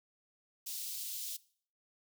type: high-pass noise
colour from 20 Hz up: white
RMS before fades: -41 dBFS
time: 0.66-1.37 s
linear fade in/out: 10 ms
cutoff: 3300 Hz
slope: 24 dB/octave
effects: noise-tail reverb RT60 0.5 s tail -20 dB re dry